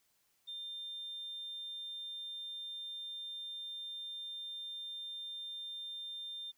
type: tone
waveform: sine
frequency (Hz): 3600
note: A7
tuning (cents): +39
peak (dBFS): -40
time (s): 0.47-6.52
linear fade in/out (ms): 20
effects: tanh soft clip ceiling -38 dBFS + white hiss -75 dBFS RMS until 6.57 s